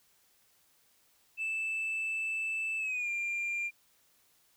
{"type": "tone with pitch glide", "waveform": "sine", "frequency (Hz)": [2637, 2390], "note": ["E7", "D7"], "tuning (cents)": [0, 30], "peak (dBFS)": -29, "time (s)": [1.37, 3.71], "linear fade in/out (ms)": 50, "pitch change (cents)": -170, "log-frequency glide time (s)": [2.78, 3.09], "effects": ["tanh soft clip ceiling -30 dBFS", "white hiss -68 dBFS RMS until 4.56 s"]}